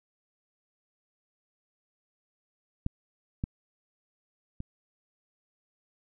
clicks, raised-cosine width 5 ms, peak -16 / -17 / -24 dBFS, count 3, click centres 2.864 / 3.439 / 4.604 s, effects none

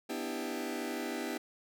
sawtooth chord, E minor seventh, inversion second, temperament just, 247.2 / 296.7 / 329.6 / 395.6 Hz, B3 / D4 / E4 / G4, +2 / +18 / 0 / +16 cents, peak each -36 / -37 / -37 / -37 dBFS, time 0.09-1.38 s, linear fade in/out 10 ms, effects none

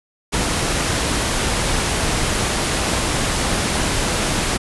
pink low-pass noise, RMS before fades -20 dBFS, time 0.32-4.58 s, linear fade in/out 20 ms, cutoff 11000 Hz, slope 96 dB/octave, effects none

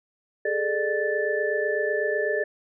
sine tone cluster, 411.1 / 439.1 / 599 / 1754 Hz, G#4 / A4 / D5 / A6, -18 / -4 / +34 / -6 cents, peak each -28 dBFS, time 0.45-2.44 s, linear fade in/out 5 ms, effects none

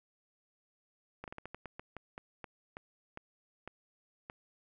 slowing click train, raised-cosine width 0.5 ms, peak -28 dBFS, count 15, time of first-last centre 1.24-4.299 s, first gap 38 ms, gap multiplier 1.24, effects none

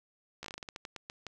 slowing click train, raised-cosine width 0.2 ms, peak -24 dBFS, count 14, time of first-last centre 0.43-1.267 s, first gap 14 ms, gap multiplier 1.23, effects none

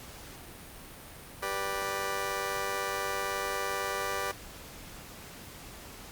15% pulse chord, G major, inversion none, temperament just, 392 / 490 / 588 Hz, G4 / B4 / D5, 0 / -14 / +2 cents, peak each -30 dBFS, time 1.42-4.32 s, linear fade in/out 10 ms, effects pink hiss -47 dBFS RMS until 6.11 s + Opus 48 kbps

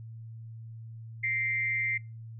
sine tone with amplitude modulation, 2093 Hz, C7, in tune, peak -24 dBFS, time 1.23-1.98 s, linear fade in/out 10 ms, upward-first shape sine, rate 223 Hz, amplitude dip 60%, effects noise-tail reverb RT60 0.3 s tail -26 dB re dry + added 113 Hz sine -41 dBFS peak until 2.39 s

